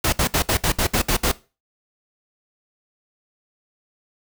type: noise bursts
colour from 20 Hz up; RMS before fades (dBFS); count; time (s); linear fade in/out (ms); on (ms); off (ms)
pink; -19; 9; 0.04-1.317; 5; 85; 64
effects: noise-tail reverb RT60 0.3 s tail -19 dB re dry